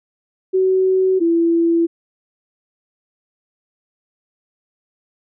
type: tone pair in turn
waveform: sine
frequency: 376.2 / 335.2 Hz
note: F#4 / E4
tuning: +29 / +29 cents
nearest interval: major second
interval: 200 cents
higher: first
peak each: -12 dBFS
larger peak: neither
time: 0.53-1.2 / 1.2-1.87 s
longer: neither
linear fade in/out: 20 ms
effects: none

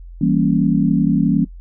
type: chord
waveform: sine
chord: E diminished seventh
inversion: none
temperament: equal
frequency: 164.81 / 196 / 233.1 / 277.2 Hz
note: E3 / G3 / Bb3 / Db4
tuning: 0 / 0 / 0 / 0 cents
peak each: -18 dBFS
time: 0.21-1.45 s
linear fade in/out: 5 ms
effects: noise-tail reverb RT60 0.1 s tail -20 dB re dry + added 43 Hz sine -33 dBFS peak until 1.6 s

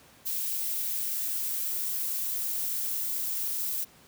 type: noise with high-pass filter sweep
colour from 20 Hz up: violet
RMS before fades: -31 dBFS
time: 0.25-3.85 s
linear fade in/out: 20 ms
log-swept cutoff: 2600 to 320 Hz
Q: 1.2
effects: pink hiss -56 dBFS RMS until 4.07 s + high-pass 80 Hz 12 dB/octave

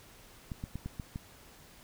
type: clicks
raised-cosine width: 5 ms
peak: -25 dBFS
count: 6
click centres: 0.518 / 0.639 / 0.756 / 0.86 / 0.998 / 1.159 s
effects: pink hiss -56 dBFS RMS until 1.83 s

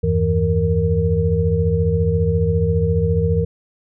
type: tone cluster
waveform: sine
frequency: 82.4 / 97 / 162.9 / 463.2 Hz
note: E2 / G2 / E3 / A#4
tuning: 0 / -18 / -20 / -11 cents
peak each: -20 dBFS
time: 0.03-3.45 s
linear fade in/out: 10 ms
effects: none

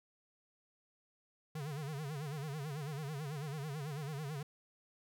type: tone with vibrato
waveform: square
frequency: 146.83 Hz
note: D3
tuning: in tune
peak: -40 dBFS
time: 1.55-4.43 s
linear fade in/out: 5 ms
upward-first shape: sine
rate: 9.1 Hz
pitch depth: 140 cents each way
effects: none

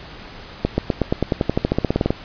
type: accelerating click train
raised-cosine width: 2 ms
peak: -3 dBFS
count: 19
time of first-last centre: 0.65-2.105 s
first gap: 130 ms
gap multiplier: 0.94
effects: pink hiss -38 dBFS RMS until 2.24 s + resampled to 11025 Hz

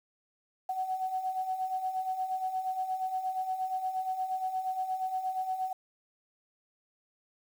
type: beating tone pair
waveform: sine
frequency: 744 / 752.5 Hz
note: F#5 / F#5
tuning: +9 / +29 cents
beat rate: 8.5 Hz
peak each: -38 / -31 dBFS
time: 0.69-5.73 s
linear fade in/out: 5 ms
effects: 9-bit

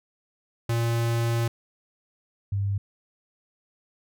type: tone pair in turn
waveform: square / sine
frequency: 116.54 / 99.64 Hz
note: A#2 / G2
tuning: 0 / +29 cents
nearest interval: minor third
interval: 271 cents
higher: first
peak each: -23 dBFS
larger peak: neither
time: 0.69-1.48 / 2.52-2.78 s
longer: first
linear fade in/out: 5 ms
effects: none

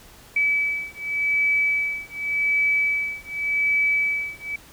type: beating tone pair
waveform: sine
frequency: 2294 / 2294.87 Hz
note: D7 / D7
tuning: -41 / -41 cents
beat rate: 0.87 Hz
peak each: -23 dBFS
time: 0.36-4.56 s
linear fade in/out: 5 ms
effects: pink hiss -48 dBFS RMS until 4.72 s

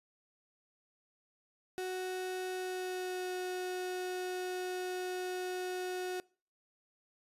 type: tone with pitch glide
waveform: 35% pulse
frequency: 370 to 365.8 Hz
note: F#4 to F#4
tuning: 0 to -20 cents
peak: -34 dBFS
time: 1.78-6.2 s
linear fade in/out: 0 ms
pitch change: -20 cents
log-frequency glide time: 2.51-3.32 s
effects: noise-tail reverb RT60 0.4 s tail -24 dB re dry + resampled to 32000 Hz

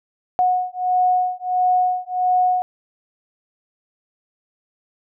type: beating tone pair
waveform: sine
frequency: 730 / 731.5 Hz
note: F#5 / F#5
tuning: -24 / -20 cents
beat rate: 1.5 Hz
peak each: -19 dBFS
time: 0.39-2.62 s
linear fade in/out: 0 ms
effects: none

